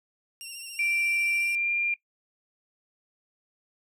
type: tone with vibrato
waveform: 15% pulse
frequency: 2758 Hz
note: F7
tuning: 22 cents flat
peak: -31 dBFS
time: 0.41-1.55 s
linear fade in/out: 0 ms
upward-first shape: triangle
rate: 14 Hz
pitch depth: 43 cents each way
type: tone with pitch glide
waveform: sine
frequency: 2349 to 2394 Hz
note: D7 to D7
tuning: 0 to +33 cents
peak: -24 dBFS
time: 0.79-1.94 s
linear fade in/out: 2 ms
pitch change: +33 cents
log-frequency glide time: 1.35-1.71 s
effects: noise-tail reverb RT60 0.1 s tail -19 dB re dry